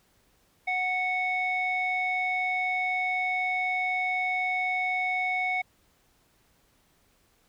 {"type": "tone with low-pass filter", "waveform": "square", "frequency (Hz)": 738, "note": "F#5", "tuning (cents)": -5, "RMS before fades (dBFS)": -28, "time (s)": [0.67, 5.62], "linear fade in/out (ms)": 10, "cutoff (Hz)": 2400, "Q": 5.7, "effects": ["pink hiss -66 dBFS RMS until 7.48 s"]}